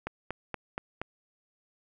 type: click train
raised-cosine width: 0.5 ms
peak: -18 dBFS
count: 5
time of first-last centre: 0.07-1.016 s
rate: 4.23 Hz
effects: none